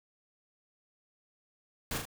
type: noise with echo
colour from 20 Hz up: pink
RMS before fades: -35 dBFS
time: 1.91-1.98 s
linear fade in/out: 2 ms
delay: 37 ms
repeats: 2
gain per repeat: -4 dB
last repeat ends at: 2.054 s
effects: none